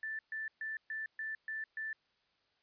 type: tone bursts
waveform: sine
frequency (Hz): 1764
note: A6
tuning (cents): +4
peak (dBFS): -37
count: 7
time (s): 0.03-1.93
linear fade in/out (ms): 2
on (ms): 160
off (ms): 130
effects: white hiss -75 dBFS RMS until 2.62 s + resampled to 11025 Hz